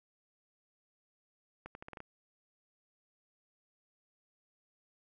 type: accelerating click train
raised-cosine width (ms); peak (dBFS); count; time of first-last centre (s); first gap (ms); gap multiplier
0.5; -30; 7; 1.66-2.004; 91; 0.81
effects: none

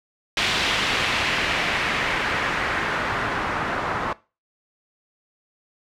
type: noise with low-pass filter sweep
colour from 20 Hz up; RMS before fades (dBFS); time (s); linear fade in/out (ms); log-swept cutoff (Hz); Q
white; -24; 0.37-4.13; 2; 3300 to 1200; 1.4
effects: noise-tail reverb RT60 0.3 s tail -20 dB re dry

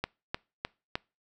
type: click train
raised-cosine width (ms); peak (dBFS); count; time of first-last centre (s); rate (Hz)
0.3; -14; 4; 0.04-0.955; 3.28
effects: noise-tail reverb RT60 0.3 s tail -25 dB re dry

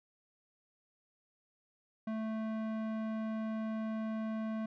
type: tone with low-pass filter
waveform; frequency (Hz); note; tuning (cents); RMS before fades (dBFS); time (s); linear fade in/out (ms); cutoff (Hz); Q
square; 220; A3; 0; -37; 2.07-4.66; 5; 1600; 0.62
effects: none

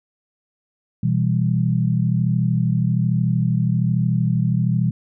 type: chord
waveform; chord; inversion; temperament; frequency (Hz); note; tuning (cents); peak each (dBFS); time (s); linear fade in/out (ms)
sine; E minor; second; just; 123.61 / 164.81 / 197.78; B2 / E3 / G3; +2 / 0 / +16; -19 / -20 / -23; 1.03-4.91; 5
effects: none

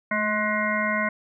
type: harmonic tone with a mistuned harmonic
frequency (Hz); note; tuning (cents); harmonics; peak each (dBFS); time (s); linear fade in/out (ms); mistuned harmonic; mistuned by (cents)
211.5; G#3; +32; 1 / 3 / 5 / 7 / 9 / 10; -29 / -29 / -29 / -29 / -29 / -29; 0.11-1.09; 5; 1; +30
effects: none

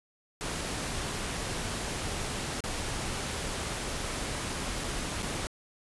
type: noise with dropouts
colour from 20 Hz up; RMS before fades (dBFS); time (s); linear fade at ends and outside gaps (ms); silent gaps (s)
pink; -34; 0.41-5.47; 0; 2.605-2.639 / 4.838-4.842 / 5.223-5.228
effects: resampled to 24000 Hz

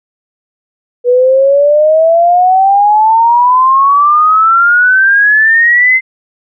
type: exponential sweep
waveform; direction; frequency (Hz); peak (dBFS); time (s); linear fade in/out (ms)
sine; up; 484.2 to 2081; -4; 1.04-6.01; 50
effects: none

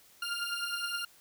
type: beating tone pair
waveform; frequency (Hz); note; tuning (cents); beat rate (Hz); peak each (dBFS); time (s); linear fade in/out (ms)
20% pulse; 1396.9 / 1406.5; F6 / F6; 0 / +12; 9.6; -31; 0.22-1.05; 5
effects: white hiss -60 dBFS RMS until 1.2 s

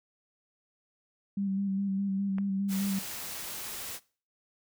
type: tone with vibrato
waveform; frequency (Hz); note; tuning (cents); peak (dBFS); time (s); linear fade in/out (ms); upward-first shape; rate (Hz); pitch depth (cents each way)
sine; 196; G3; 0; -28; 1.37-2.99; 5; square; 4.9; 25
type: click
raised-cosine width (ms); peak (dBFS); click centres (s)
0.5; -27; 2.384
type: noise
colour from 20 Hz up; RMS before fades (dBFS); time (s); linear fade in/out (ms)
white; -39; 2.68-4; 50
effects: noise-tail reverb RT60 0.4 s tail -21 dB re dry

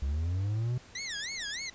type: linear sweep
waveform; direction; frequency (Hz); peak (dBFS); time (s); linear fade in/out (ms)
triangle; up; 65 to 126.7; -26; 0.02-0.78; 5
type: tone with vibrato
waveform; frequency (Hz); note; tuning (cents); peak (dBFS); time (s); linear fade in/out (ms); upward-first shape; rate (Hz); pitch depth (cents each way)
15% pulse; 1900; A#6; +33; -28; 0.95-1.7; 5; sine; 3.3; 260
effects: pink hiss -54 dBFS RMS until 1.74 s + resampled to 16000 Hz

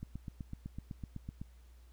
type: click train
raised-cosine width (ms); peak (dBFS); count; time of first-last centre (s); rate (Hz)
5; -29; 12; 0.03-1.415; 7.94
effects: added 60 Hz sine -55 dBFS peak until 1.92 s + pink hiss -70 dBFS RMS until 1.92 s

